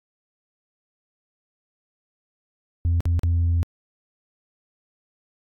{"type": "tone with dropouts", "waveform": "sine", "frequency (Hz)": 84.9, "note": "F2", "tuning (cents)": -48, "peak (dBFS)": -15, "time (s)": [2.85, 3.63], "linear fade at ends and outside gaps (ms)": 0, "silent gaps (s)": [[3.005, 3.055], [3.193, 3.234]], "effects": ["tanh soft clip ceiling -16 dBFS", "AAC 48 kbps"]}